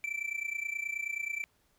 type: tone with amplitude modulation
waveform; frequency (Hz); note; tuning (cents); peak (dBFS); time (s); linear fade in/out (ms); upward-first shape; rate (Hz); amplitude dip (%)
triangle; 2334; D7; -11; -28; 0.04-1.44; 0; sine; 29.4; 85
effects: pink hiss -71 dBFS RMS until 1.78 s